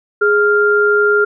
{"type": "tone pair together", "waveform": "sine", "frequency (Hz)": [415.3, 1396.9], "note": ["G#4", "F6"], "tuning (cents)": [0, 0], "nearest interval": "octave + major sixth", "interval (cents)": 2100, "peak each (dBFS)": -12, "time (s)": [0.21, 1.25], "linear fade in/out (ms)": 10, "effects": []}